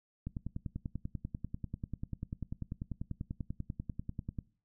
click train, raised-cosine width 5 ms, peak -25 dBFS, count 43, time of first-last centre 0.27-4.388 s, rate 10.2 Hz, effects noise-tail reverb RT60 0.4 s tail -21 dB re dry

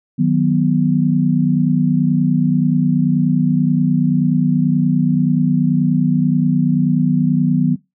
sine chord, B major, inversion first, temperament equal, 155.56 / 185 / 246.9 Hz, D#3 / F#3 / B3, 0 / 0 / 0 cents, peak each -16 dBFS, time 0.18-7.76 s, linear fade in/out 20 ms, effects noise-tail reverb RT60 0.2 s tail -20 dB re dry

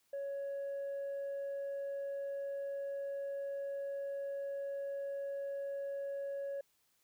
sine tone, 557 Hz, C#5, 8 cents sharp, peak -35 dBFS, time 0.13-6.61 s, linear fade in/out 5 ms, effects tanh soft clip ceiling -36 dBFS + white hiss -75 dBFS RMS until 7.03 s

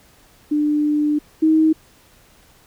sine tone pair in turn, 298 / 315.7 Hz, D4 / D#4, +25 / +25 cents, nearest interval minor second, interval 100 cents, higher second, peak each -15 / -11 dBFS, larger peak second, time 0.51-1.19 / 1.42-1.73 s, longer first, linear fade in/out 10 ms, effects pink hiss -52 dBFS RMS until 2.66 s

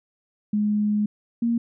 sine tone pair in turn, 209.4 / 233.7 Hz, G#3 / A#3, +15 / +5 cents, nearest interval major second, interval 190 cents, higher second, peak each -19 dBFS, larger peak neither, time 0.53-1.06 / 1.42-1.58 s, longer first, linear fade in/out 5 ms, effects none

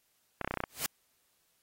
clicks, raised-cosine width 0.5 ms, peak -17 dBFS, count 8, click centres 0.413 / 0.446 / 0.476 / 0.51 / 0.54 / 0.573 / 0.604 / 0.638 s
white noise with exponential growth, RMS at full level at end -28 dBFS, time 0.69-0.86 s, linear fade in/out 2 ms, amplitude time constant 36 ms
effects white hiss -73 dBFS RMS until 1.62 s + AAC 48 kbps

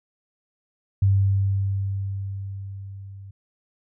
sine tone with level ramp, 98 Hz, G2, in tune, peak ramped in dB -14 to -38 dBFS, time 1.02-3.31 s, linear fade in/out 5 ms, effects none

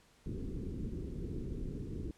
pink low-pass noise, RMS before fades -40 dBFS, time 0.26-2.11 s, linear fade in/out 2 ms, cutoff 420 Hz, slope 48 dB/octave, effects pink hiss -66 dBFS RMS until 2.17 s + low-pass 10000 Hz 12 dB/octave

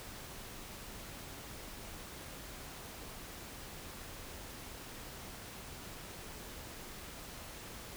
silence, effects pink hiss -48 dBFS RMS until 7.96 s

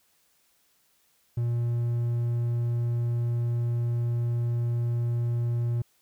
triangle tone with hard clipping, 118.8 Hz, A#2, 33 cents sharp, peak -25 dBFS, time 1.37-5.82 s, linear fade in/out 5 ms, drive 6 dB, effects white hiss -67 dBFS RMS until 6.01 s

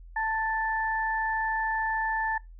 sine tone pair together, 886.4 / 1760 Hz, A5 / A6, +13 / 0 cents, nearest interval octave, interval 1187 cents, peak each -28 / -29 dBFS, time 0.16-2.38 s, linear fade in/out 5 ms, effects noise-tail reverb RT60 0.2 s tail -22 dB re dry + added 42 Hz sine -44 dBFS peak until 2.59 s

